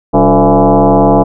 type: tone with frequency modulation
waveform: sine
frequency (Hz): 195.5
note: G3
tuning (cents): -4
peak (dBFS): -4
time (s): 0.13-1.24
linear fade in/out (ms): 20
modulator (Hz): 161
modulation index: 4.4
effects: none